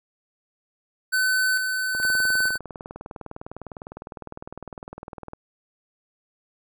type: tone with tremolo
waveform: square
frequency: 1515 Hz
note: F#6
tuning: 40 cents sharp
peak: -20 dBFS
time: 1.12-2.58 s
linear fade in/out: 20 ms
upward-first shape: square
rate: 1.1 Hz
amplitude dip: 40%
type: click train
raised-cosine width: 1 ms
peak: -22 dBFS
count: 68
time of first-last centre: 1.95-5.334 s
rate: 19.8 Hz
effects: none